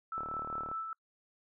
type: tone with tremolo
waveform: sine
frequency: 1318.5 Hz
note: E6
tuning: in tune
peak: -34 dBFS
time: 0.12-0.93 s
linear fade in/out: 2 ms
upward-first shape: sine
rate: 5 Hz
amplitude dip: 40%
type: click train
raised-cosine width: 1 ms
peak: -30 dBFS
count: 21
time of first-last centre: 0.18-0.715 s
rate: 37.4 Hz
effects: noise-tail reverb RT60 0.1 s tail -26 dB re dry